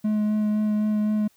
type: tone with vibrato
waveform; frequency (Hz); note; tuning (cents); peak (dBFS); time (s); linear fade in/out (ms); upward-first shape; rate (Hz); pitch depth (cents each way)
triangle; 212.2; G#3; +38; -18; 0.04-1.28; 10; sine; 3.9; 11
effects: white hiss -62 dBFS RMS until 1.36 s